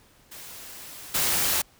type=noise with level steps; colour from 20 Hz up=white; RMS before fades=-42 / -24 dBFS; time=0.31-1.62 s; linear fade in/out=10 ms; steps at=1.14 s; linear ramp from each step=10 ms; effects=pink hiss -58 dBFS RMS until 1.79 s